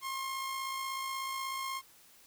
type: tone with amplitude modulation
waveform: sawtooth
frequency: 1069 Hz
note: C6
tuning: 37 cents sharp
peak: -30 dBFS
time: 0.01-1.82 s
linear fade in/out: 50 ms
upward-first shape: sine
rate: 56.4 Hz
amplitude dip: 35%
effects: white hiss -60 dBFS RMS until 2.26 s